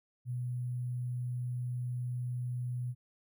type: tone with sample-and-hold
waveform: sine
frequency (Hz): 123.6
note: B2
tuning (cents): +2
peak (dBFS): -33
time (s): 0.25-2.95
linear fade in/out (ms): 50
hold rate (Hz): 11025
effects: none